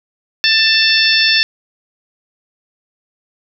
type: harmonic tone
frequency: 887 Hz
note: A5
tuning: 14 cents sharp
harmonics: 2 / 3 / 4 / 5 / 6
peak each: -16 / -16 / -16 / -16 / -16 dBFS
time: 0.44-1.43 s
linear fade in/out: 0 ms
effects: none